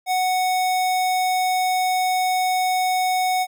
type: tone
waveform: square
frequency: 740 Hz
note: F#5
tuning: in tune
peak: -19 dBFS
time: 0.06-3.47 s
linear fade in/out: 50 ms
effects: none